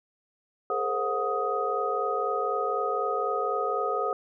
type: tone cluster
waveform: sine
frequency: 415 / 459 / 527 / 728 / 1252 Hz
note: G#4 / A#4 / C5 / F#5 / D#6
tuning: -1 / -27 / +12 / -28 / +10 cents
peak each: -32 / -33 / -33 / -32 / -29 dBFS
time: 0.7-4.13 s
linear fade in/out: 2 ms
effects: none